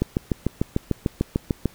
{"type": "click train", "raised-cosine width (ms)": 3, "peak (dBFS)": -7, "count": 12, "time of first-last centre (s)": [0.02, 1.657], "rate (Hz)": 6.72, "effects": ["pink hiss -51 dBFS RMS until 1.74 s"]}